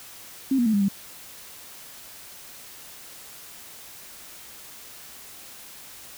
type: tone with pitch steps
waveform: sine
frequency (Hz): 267.9 / 240.2 / 219.1 / 201.8 / 197.4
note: C4 / B3 / A3 / G#3 / G3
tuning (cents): +41 / -48 / -7 / -49 / +12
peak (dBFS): -18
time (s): 0.51-0.885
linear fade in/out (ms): 5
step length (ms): 75
effects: white hiss -44 dBFS RMS until 6.17 s